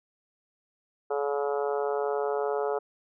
harmonic tone, 142.4 Hz, C#3, 47 cents sharp, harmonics 3 / 4 / 5 / 6 / 7 / 8 / 9 / 10, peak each -28 / -33 / -34 / -37 / -41 / -46 / -39 / -46 dBFS, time 1.1-2.79 s, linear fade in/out 10 ms, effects none

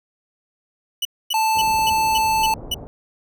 40% pulse tone bursts, 2960 Hz, F#7, in tune, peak -19 dBFS, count 7, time 1.02-2.744 s, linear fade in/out 5 ms, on 32 ms, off 250 ms
square tone, 880 Hz, A5, in tune, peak -17 dBFS, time 1.34-2.54 s, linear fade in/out 2 ms
pink low-pass noise, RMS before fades -35 dBFS, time 1.55-2.87 s, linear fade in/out 0 ms, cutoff 800 Hz, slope 24 dB/octave
effects none

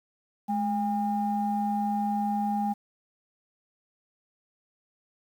sine tone pair together, 211.1 / 809 Hz, G#3 / G#5, +29 / -46 cents, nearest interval octave + major seventh, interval 2325 cents, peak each -27 dBFS, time 0.48-2.74 s, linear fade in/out 20 ms, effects tanh soft clip ceiling -17 dBFS + 9-bit

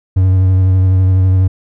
triangle tone with vibrato, 93.6 Hz, F#2, 20 cents sharp, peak -5 dBFS, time 0.16-1.48 s, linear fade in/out 10 ms, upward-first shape triangle, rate 12 Hz, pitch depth 27 cents each way, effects none

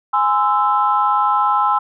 sine chord, Ab augmented, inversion none, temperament equal with one note detuned, 830.6 / 1032.1 / 1318.5 Hz, Ab5 / C6 / E6, 0 / -24 / 0 cents, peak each -17 dBFS, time 0.13-1.79 s, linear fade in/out 10 ms, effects tanh soft clip ceiling -3 dBFS

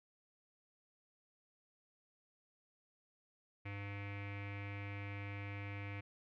square tone with low-pass filter, 100.6 Hz, G2, 45 cents sharp, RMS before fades -45 dBFS, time 3.65-6.01 s, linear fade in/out 10 ms, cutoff 2300 Hz, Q 7.2, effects none

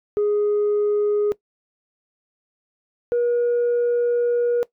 sine tone pair in turn, 415.3 / 479.6 Hz, G#4 / A#4, 0 / +49 cents, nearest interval major second, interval 249 cents, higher second, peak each -15 dBFS, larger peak neither, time 0.17-1.32 / 3.12-4.63 s, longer second, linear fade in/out 0 ms, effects noise-tail reverb RT60 0.1 s tail -20 dB re dry + tanh soft clip ceiling -15 dBFS

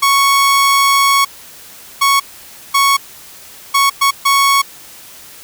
sawtooth tone bursts at uneven times, 1108.7 Hz, C#6, in tune, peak -5 dBFS, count 6, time 0.02-1.25 / 2.01-2.2 / 2.74-2.97 / 3.74-3.9 / 4.01-4.11 / 4.25-4.62 s, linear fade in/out 10 ms, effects white hiss -37 dBFS RMS until 5.43 s

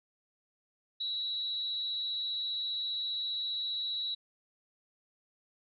sine tone with amplitude modulation, 3905 Hz, B7, 20 cents flat, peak -30 dBFS, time 1-4.15 s, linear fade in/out 10 ms, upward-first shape sine, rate 275 Hz, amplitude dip 45%, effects none

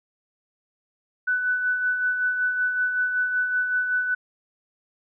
sine tone with tremolo, 1494 Hz, F#6, 16 cents sharp, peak -19 dBFS, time 1.27-4.15 s, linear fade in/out 10 ms, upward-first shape sine, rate 5.3 Hz, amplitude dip 45%, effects none

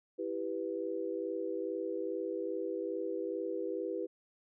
sine chord, E minor, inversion none, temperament equal, 329.6 / 392 / 493.9 Hz, E4 / G4 / B4, 0 / 0 / 0 cents, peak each -39 / -38 / -38 dBFS, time 0.18-4.07 s, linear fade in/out 20 ms, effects none

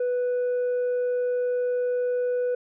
sine tone with tanh clipping, 493.9 Hz, B4, in tune, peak -23 dBFS, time 0-2.55 s, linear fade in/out 5 ms, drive 2 dB, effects none

